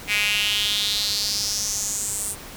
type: tone with high-pass filter sweep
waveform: sawtooth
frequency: 207.7 Hz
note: G#3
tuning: in tune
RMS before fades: -24 dBFS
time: 0.07-2.36 s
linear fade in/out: 50 ms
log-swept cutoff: 2300 to 9000 Hz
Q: 4.5
effects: pink hiss -39 dBFS RMS until 2.56 s